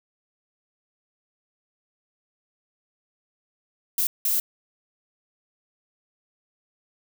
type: noise bursts at uneven times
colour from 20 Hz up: violet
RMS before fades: -23 dBFS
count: 2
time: 3.98-4.07 / 4.25-4.4 s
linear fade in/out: 2 ms
effects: none